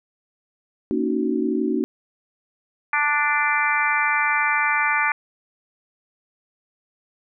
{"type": "chord", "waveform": "sine", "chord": "D# minor seventh", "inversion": "second", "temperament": "just", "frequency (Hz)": [233.3, 280, 311.1, 373.4], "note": ["A#3", "C#4", "D#4", "F#4"], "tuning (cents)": [2, 18, 0, 16], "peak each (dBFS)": -25, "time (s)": [0.91, 1.84], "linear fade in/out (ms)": 0}
{"type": "harmonic tone", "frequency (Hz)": 294, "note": "D4", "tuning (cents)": 2, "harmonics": [3, 4, 5, 6, 7, 8], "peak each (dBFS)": [-25, -25, -25, -25, -25, -25], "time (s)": [2.93, 5.12], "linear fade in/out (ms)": 2}
{"effects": []}